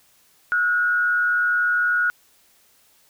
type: tone with frequency modulation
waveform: sine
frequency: 1449 Hz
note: F#6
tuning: 37 cents flat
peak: -17 dBFS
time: 0.52-2.1 s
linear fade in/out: 0 ms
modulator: 120 Hz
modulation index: 0.46
effects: white hiss -58 dBFS RMS until 3.09 s